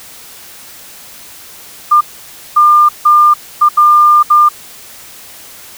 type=tone bursts at uneven times; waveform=sine; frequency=1200 Hz; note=D6; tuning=37 cents sharp; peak=-3 dBFS; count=6; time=1.91-2.01 / 2.56-2.89 / 3.05-3.34 / 3.61-3.69 / 3.77-4.23 / 4.3-4.49 s; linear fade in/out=10 ms; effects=white hiss -34 dBFS RMS until 5.77 s